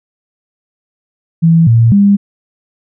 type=tone with pitch steps; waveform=sine; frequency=165.1 / 115.3 / 201 Hz; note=E3 / A#2 / G3; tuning=+3 / -19 / +44 cents; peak=-4 dBFS; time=1.42-2.17 s; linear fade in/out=20 ms; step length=250 ms; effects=none